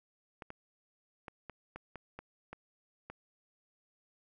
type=clicks; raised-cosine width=0.5 ms; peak=-29 dBFS; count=9; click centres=0.422 / 0.504 / 1.282 / 1.497 / 1.76 / 1.957 / 2.19 / 2.53 / 3.1 s; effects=none